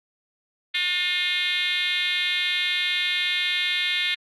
sine tone with frequency modulation, 2831 Hz, F7, 23 cents sharp, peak -20 dBFS, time 0.74-4.15 s, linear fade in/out 10 ms, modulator 347 Hz, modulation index 3, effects tanh soft clip ceiling -18 dBFS + Opus 48 kbps

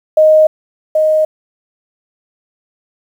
sine tone with echo, 622.3 Hz, D#5, in tune, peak -4 dBFS, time 0.17-0.47 s, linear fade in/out 5 ms, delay 780 ms, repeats 1, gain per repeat -4 dB, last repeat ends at 1.25 s, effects 7-bit

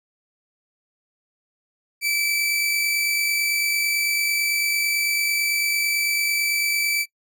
sawtooth tone pair together, 2271 / 2320 Hz, C#7 / D7, +41 / -22 cents, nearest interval unison, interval 37 cents, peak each -28 / -17 dBFS, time 2.01-7.06 s, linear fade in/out 50 ms, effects noise-tail reverb RT60 0.1 s tail -21 dB re dry

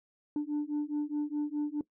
sine beating tone pair, 293.4 / 298.2 Hz, D4 / D4, -2 / +27 cents, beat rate 4.8 Hz, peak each -31 dBFS, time 0.36-1.81 s, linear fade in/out 2 ms, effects noise-tail reverb RT60 0.1 s tail -20 dB re dry + tanh soft clip ceiling -27 dBFS

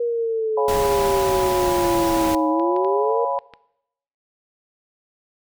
sine exponential two-way sweep, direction down then up, 477.4 to 311.1 to 477.4 Hz, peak -19 dBFS, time 0-3.25 s, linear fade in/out 5 ms, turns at 2.49 s
sine chord, C# dominant seventh, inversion none, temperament equal, 554.4 / 698.5 / 830.6 / 987.8 Hz, C#5 / E#5 / G#5 / B5, 0 / 0 / 0 / 0 cents, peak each -24 / -28 / -28 / -24 dBFS, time 0.57-3.39 s, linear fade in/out 5 ms
pink noise, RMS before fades -28 dBFS, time 0.68-2.35 s, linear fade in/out 2 ms
clicks, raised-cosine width 0.3 ms, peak -25 dBFS, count 5, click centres 2.597 / 2.764 / 2.847 / 3.389 / 3.537 s
effects noise-tail reverb RT60 0.8 s tail -21 dB re dry

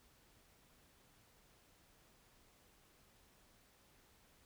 silence, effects pink hiss -69 dBFS RMS until 4.45 s

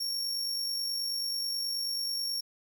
40% pulse tone with amplitude modulation, 5520 Hz, F8, 21 cents flat, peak -28 dBFS, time 0-2.41 s, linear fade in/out 10 ms, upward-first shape sine, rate 49.3 Hz, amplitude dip 35%, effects 11-bit

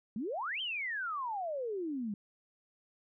sine exponential two-way sweep, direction up then down, 196 to 3209 to 196 Hz, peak -34 dBFS, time 0.16-2.14 s, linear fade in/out 2 ms, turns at 0.61 s, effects none

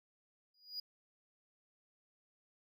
triangle tone with exponential growth, 4900 Hz, D#8, 27 cents flat, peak -36 dBFS, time 0.54-0.8 s, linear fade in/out 5 ms, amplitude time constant 56 ms, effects none

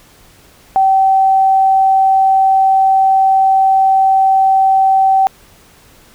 sine tone, 770 Hz, G5, 31 cents flat, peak -7 dBFS, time 0.76-5.27 s, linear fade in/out 0 ms, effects pink hiss -45 dBFS RMS until 6.14 s

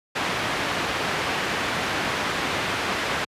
white low-pass noise, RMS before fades -26 dBFS, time 0.15-3.25 s, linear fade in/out 10 ms, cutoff 2300 Hz, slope 12 dB/octave, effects high-pass 80 Hz 12 dB/octave + resampled to 32000 Hz

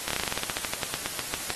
slowing click train, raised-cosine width 0.2 ms, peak -9 dBFS, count 20, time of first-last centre 0.08-1.503 s, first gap 25 ms, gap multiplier 1.11, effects white hiss -35 dBFS RMS until 1.55 s + AAC 32 kbps

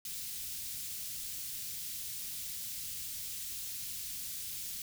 white band-stop noise, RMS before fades -41 dBFS, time 0.05-4.82 s, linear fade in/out 2 ms, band 150 to 3400 Hz, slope 12 dB/octave, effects none

